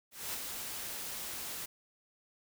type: noise with ADSR envelope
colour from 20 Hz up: white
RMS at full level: -37 dBFS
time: 0.11-1.66 s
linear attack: 220 ms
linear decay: 38 ms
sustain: -4 dB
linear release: 10 ms
effects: none